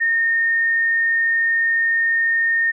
sine tone, 1833 Hz, A#6, 30 cents flat, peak -15 dBFS, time 0-2.72 s, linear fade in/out 20 ms, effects none

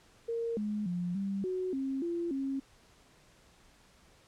sine tone with pitch steps, 462.4 / 209.9 / 176.6 / 196.5 / 369.9 / 268.5 / 341.9 / 271 Hz, A#4 / G#3 / F3 / G3 / F#4 / C4 / F4 / C#4, -14 / +19 / +20 / +4 / 0 / +45 / -37 / -39 cents, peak -31 dBFS, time 0.28-2.6 s, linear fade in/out 10 ms, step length 290 ms, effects pink hiss -62 dBFS RMS until 4.27 s + low-pass 9000 Hz 12 dB/octave

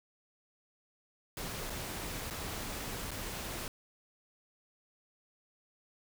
pink noise with dropouts, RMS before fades -40 dBFS, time 1.37-3.68 s, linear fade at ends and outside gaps 1 ms, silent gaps 1.698-1.702 / 2.301-2.308 / 3.108-3.115 s, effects none

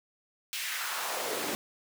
pink noise with high-pass filter sweep, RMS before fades -34 dBFS, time 0.53-1.55 s, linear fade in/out 0 ms, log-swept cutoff 2700 to 260 Hz, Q 1.7, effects none

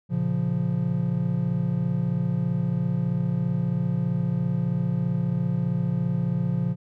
triangle chord, Bb minor, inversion none, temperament equal with one note detuned, 116.54 / 139.64 / 174.61 Hz, Bb2 / Db3 / F3, 0 / +13 / 0 cents, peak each -27 / -25 / -23 dBFS, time 0.09-6.76 s, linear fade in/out 50 ms, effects none

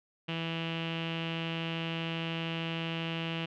sawtooth tone with low-pass filter, 164.81 Hz, E3, in tune, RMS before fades -35 dBFS, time 0.28-3.46 s, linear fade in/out 10 ms, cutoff 2900 Hz, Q 6.6, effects none

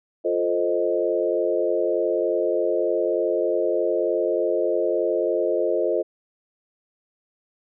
sine chord, F dominant seventh, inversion none, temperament equal, 349.2 / 440 / 523.3 / 622.3 Hz, F4 / A4 / C5 / Eb5, 0 / 0 / 0 / 0 cents, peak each -25 dBFS, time 0.24-6.03 s, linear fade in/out 20 ms, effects none

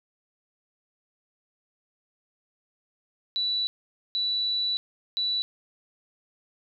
sine tone bursts at uneven times, 3951 Hz, B7, in tune, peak -24 dBFS, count 3, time 3.36-3.67 / 4.15-4.77 / 5.17-5.42 s, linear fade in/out 0 ms, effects none

